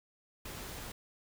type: noise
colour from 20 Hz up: pink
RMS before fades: -44 dBFS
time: 0.45-0.92 s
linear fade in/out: 5 ms
effects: none